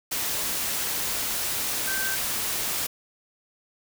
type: tone in noise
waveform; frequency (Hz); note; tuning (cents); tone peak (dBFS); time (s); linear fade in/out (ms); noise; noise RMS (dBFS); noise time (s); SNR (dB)
sine; 1553; G6; -17; -29; 1.87-2.16; 10; white; -28; 0.11-2.87; -4
effects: none